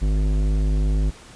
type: tone with tanh clipping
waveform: sine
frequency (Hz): 51.2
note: G#1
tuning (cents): -24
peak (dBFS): -19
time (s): 0.01-1.11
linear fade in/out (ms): 20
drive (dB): 15
effects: pink hiss -45 dBFS RMS until 1.35 s + resampled to 22050 Hz